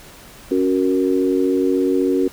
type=chord; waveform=sine; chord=F# major; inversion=second; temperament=equal; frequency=277.2 / 370 / 466.2 Hz; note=C#4 / F#4 / A#4; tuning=0 / 0 / 0 cents; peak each=-18 / -18 / -22 dBFS; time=0.51-2.28 s; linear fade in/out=5 ms; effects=pink hiss -42 dBFS RMS until 2.32 s